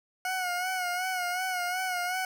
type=tone with vibrato; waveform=20% pulse; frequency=729 Hz; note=F#5; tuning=26 cents flat; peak=-24 dBFS; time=0.25-2.25 s; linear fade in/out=2 ms; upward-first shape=sine; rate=2.7 Hz; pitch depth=51 cents each way; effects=none